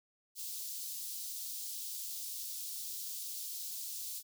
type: high-pass noise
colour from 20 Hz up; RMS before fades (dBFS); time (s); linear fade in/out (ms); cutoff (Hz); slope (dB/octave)
white; -42; 0.35-4.23; 50; 3900; 24
effects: none